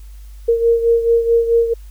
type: beating tone pair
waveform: sine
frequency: 463.3 / 467.9 Hz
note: A#4 / A#4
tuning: -11 / +6 cents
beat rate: 4.6 Hz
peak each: -12 / -18 dBFS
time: 0.48-1.74 s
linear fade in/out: 10 ms
effects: added 50 Hz sine -33 dBFS peak until 1.9 s + white hiss -53 dBFS RMS until 1.9 s